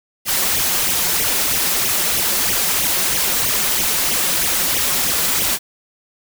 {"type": "noise with flanger", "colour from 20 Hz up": "white", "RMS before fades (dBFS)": -18, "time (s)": [0.25, 5.59], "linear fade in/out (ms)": 50, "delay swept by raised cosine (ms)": [0.32, 5.62], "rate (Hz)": 3.1, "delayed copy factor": 0.7, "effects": []}